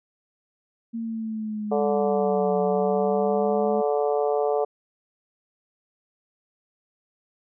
sine linear two-way sweep, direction down then up, 230.3 to 185 to 211.6 Hz, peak -27 dBFS, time 0.93-3.82 s, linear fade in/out 20 ms, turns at 2.6 s
harmonic tone, 145.5 Hz, D3, 16 cents flat, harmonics 3 / 4 / 5 / 6 / 7 / 8, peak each -23 / -26 / -27 / -36 / -40 / -38 dBFS, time 1.71-4.65 s, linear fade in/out 10 ms
effects none

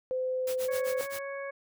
sine tone, 513 Hz, C5, 34 cents flat, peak -28 dBFS, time 0.11-1.01 s, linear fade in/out 0 ms
white noise with tremolo, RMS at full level -39 dBFS, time 0.47-1.19 s, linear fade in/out 2 ms, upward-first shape sine, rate 7.7 Hz, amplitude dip 100%
harmonic tone, 554.4 Hz, C#5, in tune, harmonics 1 / 2 / 3 / 4, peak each -36 / -44 / -43 / -45 dBFS, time 0.68-1.51 s, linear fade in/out 10 ms
effects none

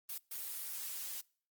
blue noise bursts at uneven times, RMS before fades -42 dBFS, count 2, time 0.09-0.18 / 0.31-1.21 s, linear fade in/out 5 ms, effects noise-tail reverb RT60 0.5 s tail -26 dB re dry + Opus 24 kbps

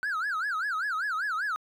triangle tone with vibrato, 1463 Hz, F#6, 20 cents flat, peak -25 dBFS, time 0.03-1.56 s, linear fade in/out 0 ms, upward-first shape sine, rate 5.1 Hz, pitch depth 270 cents each way, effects tanh soft clip ceiling -21 dBFS

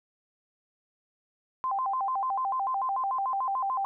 sine tone with vibrato, 903 Hz, A5, 45 cents sharp, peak -26 dBFS, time 1.64-3.85 s, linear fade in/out 0 ms, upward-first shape square, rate 6.8 Hz, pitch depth 240 cents each way, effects none

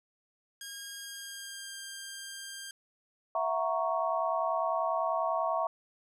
10% pulse tone with pitch glide, 1624 to 1594.3 Hz, G#6 to G6, -39 to +29 cents, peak -32 dBFS, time 0.61-2.71 s, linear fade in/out 2 ms, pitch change -32 cents, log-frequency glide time 0.99-1.78 s
sine chord, F# dominant seventh, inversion third, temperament equal with one note detuned, 659.3 / 729.4 / 932.3 / 1108.7 Hz, E5 / F#5 / A#5 / C#6, 0 / -25 / 0 / 0 cents, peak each -31 / -35 / -35 / -33 dBFS, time 3.35-5.67 s, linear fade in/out 2 ms
effects none

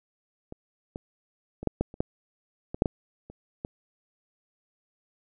clicks, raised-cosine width 2 ms, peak -25 / -22 / -23 / -10 / -11 / -30 / -11 / -20 / -6 / -12 / -30 / -19 dBFS, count 12, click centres 0.524 / 0.959 / 1.63 / 1.673 / 1.81 / 1.941 / 2.005 / 2.745 / 2.821 / 2.858 / 3.3 / 3.649 s, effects none

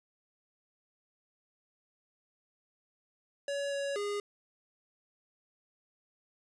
square tone with pitch steps, 564 / 560 / 409.5 Hz, C#5 / C#5 / G#4, +30 / +18 / -24 cents, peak -33 dBFS, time 3.48-4.2 s, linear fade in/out 2 ms, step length 240 ms, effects resampled to 22050 Hz

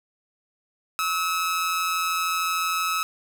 sawtooth tone with amplitude modulation, 1291 Hz, E6, 37 cents flat, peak -17 dBFS, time 0.99-3.03 s, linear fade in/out 0 ms, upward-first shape sine, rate 173 Hz, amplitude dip 50%, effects none

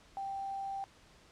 sine tone with quantisation, 784 Hz, G5, in tune, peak -36 dBFS, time 0.17-0.84 s, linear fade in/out 0 ms, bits 10, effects pink hiss -61 dBFS RMS until 1.31 s + low-pass 7000 Hz 12 dB/octave

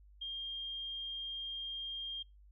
sine tone, 3211 Hz, G7, 41 cents sharp, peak -38 dBFS, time 0.21-2.23 s, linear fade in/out 10 ms, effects noise-tail reverb RT60 0.2 s tail -25 dB re dry + added 50 Hz sine -57 dBFS peak until 2.51 s

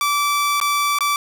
sawtooth tone with dropouts, 1160 Hz, D6, 22 cents flat, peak -13 dBFS, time 0.01-1.16 s, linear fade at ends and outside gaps 1 ms, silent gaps 0.601-0.613 / 0.987-1.007 s, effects none

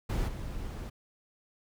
brown noise with level steps, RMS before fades -30 / -38 dBFS, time 0.09-0.9 s, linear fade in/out 10 ms, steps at 0.27 s, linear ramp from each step 20 ms, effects none

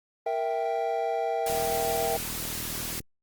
triangle chord, E diminished, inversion second, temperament equal, 466.2 / 659.3 / 784 Hz, Bb4 / E5 / G5, 0 / 0 / 0 cents, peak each -29 / -28 / -28 dBFS, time 0.26-2.17 s, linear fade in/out 5 ms
white noise, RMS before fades -34 dBFS, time 1.46-3 s, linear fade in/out 5 ms
click train, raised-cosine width 3 ms, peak -27 dBFS, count 61, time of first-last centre 1.5-3.004 s, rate 39.9 Hz
effects Opus 32 kbps

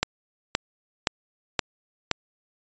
click train, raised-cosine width 0.2 ms, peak -3 dBFS, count 5, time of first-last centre 0.03-2.113 s, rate 1.92 Hz, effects resampled to 16000 Hz

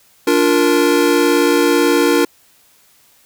square chord, Bb major, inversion first, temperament just, 291.4 / 349.6 / 466.2 Hz, D4 / F4 / Bb4, -13 / +2 / 0 cents, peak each -16 dBFS, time 0.27-2.25 s, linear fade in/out 5 ms, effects white hiss -52 dBFS RMS until 3.25 s

